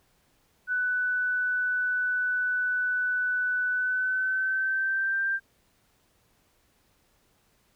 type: tone with pitch glide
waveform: sine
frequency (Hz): 1492 to 1579.8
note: F#6 to G6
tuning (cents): +14 to +13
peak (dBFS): -24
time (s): 0.67-5.4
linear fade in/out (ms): 50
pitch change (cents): +99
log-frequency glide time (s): 3.71-5.26
effects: pink hiss -67 dBFS RMS until 7.75 s